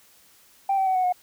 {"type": "tone with pitch steps", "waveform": "sine", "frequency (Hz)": [784, 768.8, 753.8, 739.1, 724.8], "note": ["G5", "G5", "F#5", "F#5", "F#5"], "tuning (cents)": [0, -34, 32, -2, -36], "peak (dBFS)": -18, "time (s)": [0.69, 1.125], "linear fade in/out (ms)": 5, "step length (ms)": 87, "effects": ["tanh soft clip ceiling -16 dBFS", "white hiss -56 dBFS RMS until 1.22 s"]}